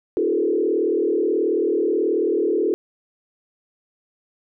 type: tone with frequency modulation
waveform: sine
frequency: 387.9 Hz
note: G4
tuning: 18 cents flat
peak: -17 dBFS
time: 0.17-2.74 s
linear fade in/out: 0 ms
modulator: 38.5 Hz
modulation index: 1.8
effects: none